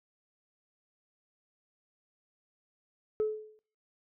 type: tone with exponential decay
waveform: sine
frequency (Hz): 430.4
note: A4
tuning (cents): -38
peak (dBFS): -22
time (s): 3.2-3.59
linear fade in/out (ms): 0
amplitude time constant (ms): 84
effects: noise-tail reverb RT60 0.5 s tail -21 dB re dry + tanh soft clip ceiling -23 dBFS